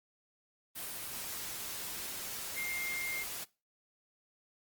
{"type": "tone in noise", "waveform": "sine", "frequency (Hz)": 2116, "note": "C7", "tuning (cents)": 19, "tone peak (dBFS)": -36, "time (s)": [2.56, 3.24], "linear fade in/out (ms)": 20, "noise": "white", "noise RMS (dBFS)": -41, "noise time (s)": [0.75, 3.45], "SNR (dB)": 2, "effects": ["noise-tail reverb RT60 0.3 s tail -22 dB re dry", "Opus 24 kbps"]}